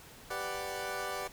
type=chord; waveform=20% pulse; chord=G major seventh; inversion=none; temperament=equal; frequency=392 / 493.9 / 587.3 / 740 Hz; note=G4 / B4 / D5 / F#5; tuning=0 / 0 / 0 / 0 cents; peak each=-37 / -37 / -36 / -36 dBFS; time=0.3-1.28 s; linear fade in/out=10 ms; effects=pink hiss -53 dBFS RMS until 1.32 s